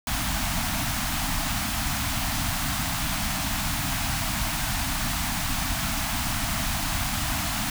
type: band-stop noise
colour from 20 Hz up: pink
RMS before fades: -27 dBFS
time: 0.07-7.7 s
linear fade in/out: 2 ms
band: 300 to 640 Hz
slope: 96 dB/octave
effects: none